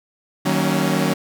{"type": "chord", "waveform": "sawtooth", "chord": "D# minor seventh", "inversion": "none", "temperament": "equal with one note detuned", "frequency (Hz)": [155.56, 188.56, 233.1, 277.2], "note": ["D#3", "F#3", "A#3", "C#4"], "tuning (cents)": [0, 33, 0, 0], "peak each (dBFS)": [-19, -17, -21, -19], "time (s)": [0.45, 1.14], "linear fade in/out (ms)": 10, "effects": []}